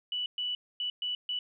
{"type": "tone bursts at uneven times", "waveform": "sine", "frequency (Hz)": 2961, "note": "F#7", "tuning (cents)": 1, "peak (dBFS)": -30, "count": 5, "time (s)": [[0.12, 0.26], [0.38, 0.55], [0.8, 0.9], [1.02, 1.15], [1.29, 1.39]], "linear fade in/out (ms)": 2, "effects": []}